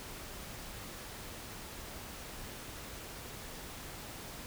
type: silence
effects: pink hiss -46 dBFS RMS until 4.46 s